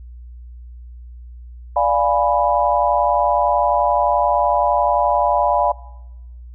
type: chord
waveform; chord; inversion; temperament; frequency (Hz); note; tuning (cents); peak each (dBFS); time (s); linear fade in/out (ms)
sine; D diminished seventh; none; equal; 587.3 / 698.5 / 830.6 / 987.8; D5 / F5 / Ab5 / Cb6; 0 / 0 / 0 / 0; -19; 1.76-5.72; 5
effects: noise-tail reverb RT60 1.0 s tail -21 dB re dry + added 60 Hz sine -34 dBFS peak until 6.54 s

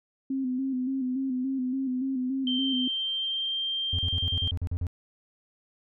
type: tone with vibrato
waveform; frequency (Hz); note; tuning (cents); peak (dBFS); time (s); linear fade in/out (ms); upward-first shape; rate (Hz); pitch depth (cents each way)
sine; 260.4; C4; -8; -26; 0.3-2.88; 5; square; 3.5; 48
type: tone with pitch glide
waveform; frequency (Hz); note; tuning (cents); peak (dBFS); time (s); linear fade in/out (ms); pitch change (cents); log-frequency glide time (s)
sine; 3130 to 3170; G7 to G7; -3 to +19; -27; 2.47-4.51; 2; +22; 2.67-3.57
type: tone bursts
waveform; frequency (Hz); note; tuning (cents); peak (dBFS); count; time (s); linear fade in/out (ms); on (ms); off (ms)
triangle; 87.31; F2; 0; -24; 10; 3.93-4.868; 0; 56; 42
effects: none

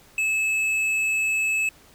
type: tone with hard clipping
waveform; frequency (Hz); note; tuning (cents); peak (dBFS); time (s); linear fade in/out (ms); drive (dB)
triangle; 2600; E7; -24; -22; 0.18-1.69; 2; 10
effects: pink hiss -53 dBFS RMS until 1.94 s

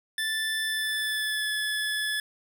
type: tone with pitch glide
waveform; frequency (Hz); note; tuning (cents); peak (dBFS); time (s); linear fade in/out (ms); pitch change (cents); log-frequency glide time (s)
25% pulse; 1760 to 1717.8; A6 to A6; 0 to -42; -23; 0.18-2.2; 2; -42; 0.65-1.52
effects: none

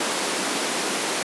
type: high-pass noise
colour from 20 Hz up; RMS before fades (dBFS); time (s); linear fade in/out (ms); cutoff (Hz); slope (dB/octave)
pink; -25; 0-1.23; 5; 240; 24
effects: resampled to 24000 Hz

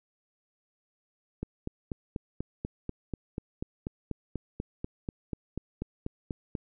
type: click train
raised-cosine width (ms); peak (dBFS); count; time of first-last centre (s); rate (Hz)
3; -20; 22; 1.43-6.552; 4.1
effects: none

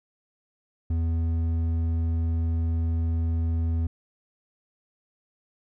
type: tone with hard clipping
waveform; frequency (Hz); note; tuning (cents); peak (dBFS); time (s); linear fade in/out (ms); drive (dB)
sine; 82.41; E2; 0; -24; 0.9-3.87; 5; 6
effects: none

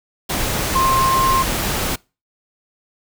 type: tone in noise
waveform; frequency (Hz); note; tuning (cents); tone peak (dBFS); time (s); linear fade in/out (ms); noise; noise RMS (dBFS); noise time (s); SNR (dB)
sine; 1058; C6; +19; -14; 0.75-1.43; 10; pink; -21; 0.29-1.96; +4
effects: noise-tail reverb RT60 0.3 s tail -25 dB re dry

